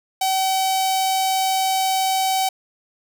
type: tone with notch filter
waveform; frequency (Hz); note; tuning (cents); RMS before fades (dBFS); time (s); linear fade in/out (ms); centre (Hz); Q
sawtooth; 763; G5; -47; -20; 0.21-2.49; 5; 1600; 0.94
effects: none